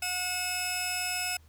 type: tone pair together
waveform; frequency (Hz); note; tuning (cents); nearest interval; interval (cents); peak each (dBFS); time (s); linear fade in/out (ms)
15% pulse; 726.2 / 2591; F#5 / E7; -33 / -30; octave + minor seventh; 2203; -28 / -24; 0.02-1.37; 5
effects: added 78 Hz sine -54 dBFS peak until 1.48 s + pink hiss -65 dBFS RMS until 1.48 s